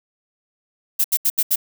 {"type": "noise bursts", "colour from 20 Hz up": "violet", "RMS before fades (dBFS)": -17, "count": 5, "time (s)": [0.99, 1.559], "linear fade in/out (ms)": 10, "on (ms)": 53, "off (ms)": 76, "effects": []}